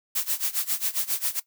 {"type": "noise with tremolo", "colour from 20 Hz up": "blue", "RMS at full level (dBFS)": -24, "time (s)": [0.15, 1.4], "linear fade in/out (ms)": 10, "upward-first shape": "sine", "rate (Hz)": 7.4, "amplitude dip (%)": 90, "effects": ["noise-tail reverb RT60 0.1 s tail -17 dB re dry"]}